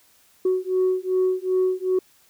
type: beating tone pair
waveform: sine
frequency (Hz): 370 / 372.6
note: F#4 / F#4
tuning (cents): 0 / +12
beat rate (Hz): 2.6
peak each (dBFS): -21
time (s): 0.45-1.99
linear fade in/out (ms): 5
effects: tanh soft clip ceiling -14 dBFS + white hiss -58 dBFS RMS until 2.29 s